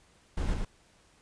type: noise with echo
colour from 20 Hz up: brown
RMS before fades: -30 dBFS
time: 0.37-0.54 s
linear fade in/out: 5 ms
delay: 110 ms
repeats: 1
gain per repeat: -2 dB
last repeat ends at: 0.65 s
effects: pink hiss -63 dBFS RMS until 1.21 s + resampled to 22050 Hz